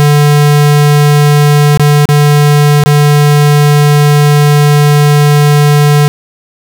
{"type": "tone with dropouts", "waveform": "square", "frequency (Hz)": 146.83, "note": "D3", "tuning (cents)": 0, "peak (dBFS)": -4, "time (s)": [0, 6.08], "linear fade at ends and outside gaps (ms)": 0, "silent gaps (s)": [[1.774, 1.796], [2.055, 2.089], [2.837, 2.86]], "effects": []}